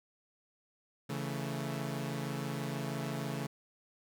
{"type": "chord", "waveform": "sawtooth", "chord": "A major", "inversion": "first", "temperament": "equal", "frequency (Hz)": [138.59, 164.81, 220], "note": ["C#3", "E3", "A3"], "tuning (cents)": [0, 0, 0], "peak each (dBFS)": [-34, -37, -37], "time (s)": [1.09, 3.47], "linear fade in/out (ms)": 10, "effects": []}